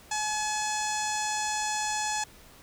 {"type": "tone with low-pass filter", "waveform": "sawtooth", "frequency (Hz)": 852, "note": "G#5", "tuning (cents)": 44, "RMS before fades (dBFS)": -30, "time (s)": [0.11, 2.24], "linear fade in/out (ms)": 5, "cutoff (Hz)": 7100, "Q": 4.4, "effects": ["pink hiss -53 dBFS RMS until 2.62 s"]}